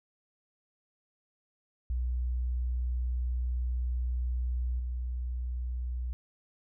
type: tone with level steps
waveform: sine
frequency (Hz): 61.5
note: B1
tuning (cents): -7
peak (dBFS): -28 / -31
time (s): 1.9-6.13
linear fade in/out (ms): 0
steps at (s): 4.79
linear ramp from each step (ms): 5
effects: none